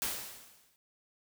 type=noise with exponential decay; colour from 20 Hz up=white; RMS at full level=-32 dBFS; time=0.02-0.76 s; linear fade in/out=0 ms; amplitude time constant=160 ms; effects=none